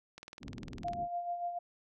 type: click train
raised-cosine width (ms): 0.2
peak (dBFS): -30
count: 16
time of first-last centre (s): 0.18-0.934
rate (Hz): 19.9
type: low-pass noise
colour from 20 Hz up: white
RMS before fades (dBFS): -46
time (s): 0.4-1.08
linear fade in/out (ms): 50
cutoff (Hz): 290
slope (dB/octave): 24
type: tone with tremolo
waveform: sine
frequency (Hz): 698.5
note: F5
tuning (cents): 0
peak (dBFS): -32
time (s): 0.84-1.59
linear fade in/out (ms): 10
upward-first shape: sine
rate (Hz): 6.9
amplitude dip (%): 55
effects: none